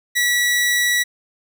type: tone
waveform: sawtooth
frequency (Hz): 1942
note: B6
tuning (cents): -30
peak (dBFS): -12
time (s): 0.15-1.04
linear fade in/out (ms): 20
effects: none